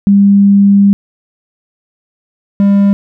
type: tone pair in turn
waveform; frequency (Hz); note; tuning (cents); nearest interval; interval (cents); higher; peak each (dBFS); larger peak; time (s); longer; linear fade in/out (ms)
sine / triangle; 199.9 / 199.9; G3 / G3; +34 / +34; unison; 0; neither; -3; neither; 0.07-0.93 / 2.6-2.93; first; 0
effects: none